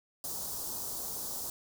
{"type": "band-stop noise", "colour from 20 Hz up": "white", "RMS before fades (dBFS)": -38, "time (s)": [0.24, 1.5], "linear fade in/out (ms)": 2, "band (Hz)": [1100, 4700], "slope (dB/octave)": 24, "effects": []}